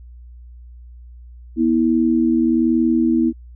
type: tone pair together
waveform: sine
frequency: 242.6 / 323.8 Hz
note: B3 / E4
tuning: -31 / -31 cents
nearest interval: perfect fourth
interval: 500 cents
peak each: -16 dBFS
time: 1.56-3.33 s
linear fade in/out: 50 ms
effects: added 60 Hz sine -37 dBFS peak until 3.55 s